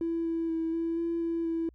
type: tone with pitch steps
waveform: triangle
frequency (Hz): 332.7 / 330.3 / 326 / 331.6 / 336.1 / 333.6 / 329.7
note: E4 / E4 / E4 / E4 / E4 / E4 / E4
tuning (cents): +16 / +4 / -19 / +10 / +34 / +21 / 0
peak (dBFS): -24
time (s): 0.01-1.69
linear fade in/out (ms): 2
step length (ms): 240
effects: tanh soft clip ceiling -25 dBFS + added 60 Hz sine -55 dBFS peak until 1.74 s